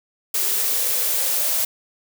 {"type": "noise with high-pass filter sweep", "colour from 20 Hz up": "blue", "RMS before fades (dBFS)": -21, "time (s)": [0.34, 1.65], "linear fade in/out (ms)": 5, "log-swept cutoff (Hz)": [390, 590], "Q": 5.6, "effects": []}